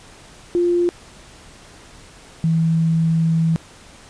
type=tone pair in turn; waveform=sine; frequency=349.2 / 163.14 Hz; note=F4 / E3; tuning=0 / -18 cents; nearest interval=octave + minor second; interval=1318 cents; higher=first; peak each=-14 dBFS; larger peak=neither; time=0.55-0.89 / 2.44-3.56 s; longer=second; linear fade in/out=0 ms; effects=pink hiss -44 dBFS RMS until 4.09 s + resampled to 22050 Hz